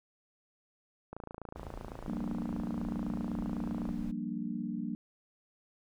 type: click train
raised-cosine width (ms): 1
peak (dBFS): -28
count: 78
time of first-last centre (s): 1.13-3.89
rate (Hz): 27.9
type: noise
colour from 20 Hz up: brown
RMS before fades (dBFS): -46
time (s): 1.55-4.12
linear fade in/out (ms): 20
type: chord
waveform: sine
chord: G minor seventh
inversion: third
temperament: equal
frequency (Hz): 174.61 / 196 / 233.1 / 293.7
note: F3 / G3 / Bb3 / D4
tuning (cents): 0 / 0 / 0 / 0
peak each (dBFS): -42 / -39 / -37 / -41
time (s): 2.08-4.95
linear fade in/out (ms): 0
effects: none